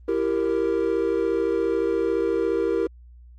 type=chord; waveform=triangle; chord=E diminished; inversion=none; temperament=equal with one note detuned; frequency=334.6 / 392 / 466.2 Hz; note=E4 / G4 / Bb4; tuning=+26 / 0 / 0 cents; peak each=-24 / -23 / -22 dBFS; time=0.08-2.87 s; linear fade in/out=5 ms; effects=added 60 Hz sine -44 dBFS peak until 3.38 s + Opus 24 kbps